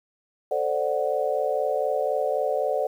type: chord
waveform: sine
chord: D dominant seventh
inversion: second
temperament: equal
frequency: 440 / 523.3 / 587.3 / 740 Hz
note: A4 / C5 / D5 / F#5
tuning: 0 / 0 / 0 / 0 cents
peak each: -29 / -27 / -26 / -29 dBFS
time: 0.51-2.87 s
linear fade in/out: 5 ms
effects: 9-bit